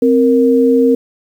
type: tone pair together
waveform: sine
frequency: 261.6 / 466.2 Hz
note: C4 / A#4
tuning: 0 / 0 cents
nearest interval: minor seventh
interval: 1000 cents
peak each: -10 dBFS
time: 0.02-0.95 s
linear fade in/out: 5 ms
effects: 7-bit